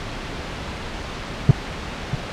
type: tone with echo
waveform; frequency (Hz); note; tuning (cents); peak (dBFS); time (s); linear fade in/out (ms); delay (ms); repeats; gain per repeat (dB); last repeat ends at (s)
triangle; 135.9; C#3; -34; -3; 1.49-1.51; 2; 640; 1; -12; 2.15
effects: pink hiss -30 dBFS RMS until 2.32 s + low-pass 4000 Hz 12 dB/octave